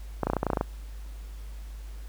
clicks, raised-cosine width 1 ms, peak -11 dBFS, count 11, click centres 0.233 / 0.27 / 0.3 / 0.334 / 0.367 / 0.431 / 0.467 / 0.502 / 0.533 / 0.572 / 0.611 s, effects added 51 Hz sine -37 dBFS peak until 2.08 s + pink hiss -55 dBFS RMS until 2.08 s

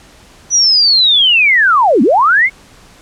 sine linear two-way sweep, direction down then up, 5960 to 202.9 to 2230 Hz, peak -6 dBFS, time 0.5-2.5 s, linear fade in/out 50 ms, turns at 2.02 s, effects pink hiss -42 dBFS RMS until 3.01 s + low-pass 9000 Hz 12 dB/octave

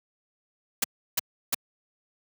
white noise bursts, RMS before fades -24 dBFS, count 3, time 0.82-1.546 s, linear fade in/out 5 ms, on 22 ms, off 330 ms, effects high-pass 100 Hz 12 dB/octave

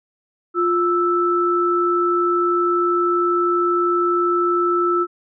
sine tone pair together, 351.1 / 1318.5 Hz, F4 / E6, +9 / 0 cents, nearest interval octave + major seventh, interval 2291 cents, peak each -18 dBFS, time 0.54-5.07 s, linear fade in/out 50 ms, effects none

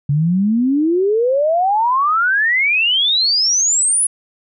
sine exponential sweep, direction up, 138.59 to 10430 Hz, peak -12 dBFS, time 0.09-4.07 s, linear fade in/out 5 ms, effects none

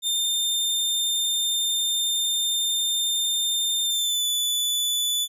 sawtooth tone with pitch glide, 3611 to 3478 Hz, A7 to A7, +44 to -21 cents, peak -19 dBFS, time 0.02-5.28 s, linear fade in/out 50 ms, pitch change -65 cents, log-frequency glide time 3.85-4.26 s, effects none

